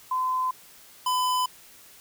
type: tone pair in turn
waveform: sine / square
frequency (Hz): 1023 / 1006.6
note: C6 / B5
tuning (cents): -39 / +33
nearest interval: unison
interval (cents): 28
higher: first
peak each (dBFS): -23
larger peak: neither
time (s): 0.11-0.51 / 1.06-1.46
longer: neither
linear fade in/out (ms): 5
effects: white hiss -51 dBFS RMS until 2 s